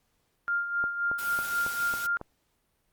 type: tone with tremolo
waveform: sine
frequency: 1400 Hz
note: F6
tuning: 4 cents sharp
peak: -24 dBFS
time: 0.48-2.17 s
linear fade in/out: 0 ms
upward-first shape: sine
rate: 3.8 Hz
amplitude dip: 60%
type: click train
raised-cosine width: 1 ms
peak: -24 dBFS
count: 6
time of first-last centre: 0.84-2.214 s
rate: 3.64 Hz
type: noise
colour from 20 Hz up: white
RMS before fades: -39 dBFS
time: 1.18-2.07 s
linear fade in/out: 10 ms
effects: pink hiss -73 dBFS RMS until 2.92 s + Opus 48 kbps